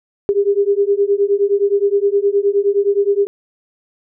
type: beating tone pair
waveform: sine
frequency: 397.8 / 407.4 Hz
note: G4 / G#4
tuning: +25 / -33 cents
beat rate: 9.6 Hz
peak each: -15 dBFS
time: 0.29-3.27 s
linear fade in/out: 0 ms
effects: none